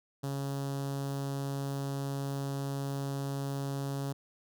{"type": "tone with notch filter", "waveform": "sawtooth", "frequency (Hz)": 138.59, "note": "C#3", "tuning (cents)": 0, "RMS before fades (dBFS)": -35, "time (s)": [0.23, 4.13], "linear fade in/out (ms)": 10, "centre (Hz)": 2200, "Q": 0.89, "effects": []}